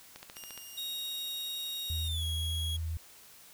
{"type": "click train", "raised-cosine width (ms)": 0.2, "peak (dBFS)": -27, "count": 7, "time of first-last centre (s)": [0.16, 0.577], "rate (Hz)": 14.4}
{"type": "tone", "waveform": "10% pulse", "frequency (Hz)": 2830, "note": "F7", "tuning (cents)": 22, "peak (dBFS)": -37, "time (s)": [0.36, 2.08], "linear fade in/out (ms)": 2}
{"type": "tone with pitch glide", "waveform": "45% pulse", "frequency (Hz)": [3763, 3314], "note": ["A#7", "G#7"], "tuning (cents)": [16, -4], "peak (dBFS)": -35, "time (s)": [0.77, 2.77], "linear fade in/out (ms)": 10, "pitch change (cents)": -220, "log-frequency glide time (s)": [2.03, 2.24]}
{"type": "tone with vibrato", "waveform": "sine", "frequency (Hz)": 81.3, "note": "E2", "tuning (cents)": -23, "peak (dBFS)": -32, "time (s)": [1.9, 2.97], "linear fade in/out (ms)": 0, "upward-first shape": "triangle", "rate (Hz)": 8.1, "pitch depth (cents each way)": 12}
{"effects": ["white hiss -55 dBFS RMS until 3.53 s"]}